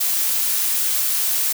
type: noise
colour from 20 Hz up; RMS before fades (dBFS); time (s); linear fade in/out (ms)
blue; -20; 0-1.53; 10
effects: none